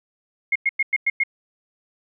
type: tone bursts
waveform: sine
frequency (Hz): 2148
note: C7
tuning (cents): +45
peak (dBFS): -16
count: 6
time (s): 0.52-1.236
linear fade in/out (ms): 5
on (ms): 36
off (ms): 100
effects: none